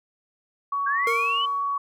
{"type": "tone", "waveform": "sine", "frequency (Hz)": 1124, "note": "C#6", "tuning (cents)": 24, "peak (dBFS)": -23, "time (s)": [0.72, 1.78], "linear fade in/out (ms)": 5}
{"type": "linear sweep", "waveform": "sine", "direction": "up", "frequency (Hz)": [1568, 3066], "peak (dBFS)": -24, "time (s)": [0.86, 1.46], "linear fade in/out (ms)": 10}
{"type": "tone with exponential decay", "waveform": "square", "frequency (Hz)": 463.8, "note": "A#4", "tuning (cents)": -9, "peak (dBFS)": -24, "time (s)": [1.07, 1.72], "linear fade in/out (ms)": 2, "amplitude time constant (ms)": 140}
{"effects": []}